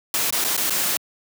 white noise with dropouts, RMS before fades -22 dBFS, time 0.14-0.97 s, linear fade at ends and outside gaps 1 ms, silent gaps 0.305-0.325 / 0.442-0.447 / 0.566-0.576 / 0.697-0.705 s, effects high-pass 150 Hz 12 dB/octave

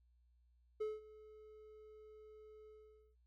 triangle tone with ADSR envelope, 430 Hz, A4, 40 cents flat, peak -34 dBFS, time 0.8-3.16 s, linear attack 13 ms, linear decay 190 ms, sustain -20 dB, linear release 490 ms, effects added 60 Hz sine -69 dBFS peak until 3.26 s

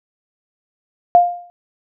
sine tone with exponential decay, 703 Hz, F5, 11 cents sharp, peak -3 dBFS, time 1.15-1.5 s, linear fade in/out 0 ms, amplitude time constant 74 ms, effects none

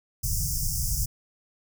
pink band-stop noise, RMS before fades -27 dBFS, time 0.23-1.06 s, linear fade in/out 10 ms, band 160 to 5100 Hz, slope 96 dB/octave, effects none

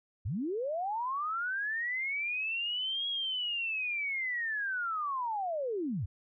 sine linear two-way sweep, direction up then down, 74.8 to 3322 to 74.8 Hz, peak -31 dBFS, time 0.25-6.06 s, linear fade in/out 10 ms, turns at 3.08 s, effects none

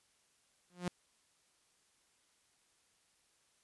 sawtooth tone with exponential growth, 177.9 Hz, F3, 32 cents sharp, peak -28 dBFS, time 0.7-0.88 s, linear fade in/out 0 ms, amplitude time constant 37 ms, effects white hiss -73 dBFS RMS until 3.63 s + resampled to 24000 Hz

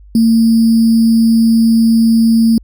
sine tone with sample-and-hold, 227.1 Hz, A#3, 45 cents flat, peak -6 dBFS, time 0.15-2.58 s, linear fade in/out 2 ms, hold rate 4900 Hz, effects added 50 Hz sine -36 dBFS peak until 2.63 s

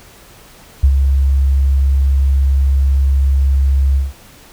sine tone with ADSR envelope, 68.1 Hz, C#2, 30 cents flat, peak -4 dBFS, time 0.83-4.13 s, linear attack 10 ms, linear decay 67 ms, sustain -5 dB, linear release 170 ms, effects pink hiss -42 dBFS RMS until 4.52 s

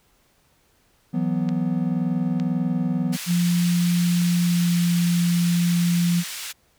triangle chord, E suspended second, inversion none, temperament equal, 164.81 / 185 / 246.9 Hz, E3 / F#3 / B3, 0 / 0 / 0 cents, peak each -23 dBFS, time 1.13-3.17 s, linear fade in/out 20 ms
click train, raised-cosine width 0.2 ms, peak -19 dBFS, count 4, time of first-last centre 1.49-4.217 s, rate 1.1 Hz
pink band-pass noise, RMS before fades -33 dBFS, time 3.12-6.53 s, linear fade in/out 20 ms, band 2200 to 14000 Hz, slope 12 dB/octave
sine tone with pitch glide, 174.61 to 173.3 Hz, F3 to F3, 0 to -13 cents, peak -17 dBFS, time 3.26-6.24 s, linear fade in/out 50 ms, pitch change -13 cents, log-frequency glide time 4.41-4.73 s
effects pink hiss -62 dBFS RMS until 6.78 s

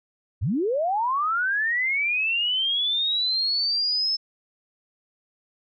sine linear sweep, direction up, 69.3 to 5274 Hz, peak -21 dBFS, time 0.41-4.17 s, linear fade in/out 20 ms, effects none

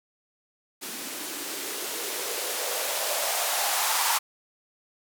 violet noise with band-pass filter sweep, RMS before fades -29 dBFS, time 0.81-4.19 s, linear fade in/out 20 ms, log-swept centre 240 to 930 Hz, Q 3.8, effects none

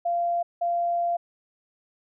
sine tone bursts at uneven times, 691 Hz, F5, 19 cents flat, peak -22 dBFS, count 2, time 0.05-0.43 / 0.61-1.17 s, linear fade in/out 10 ms, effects none

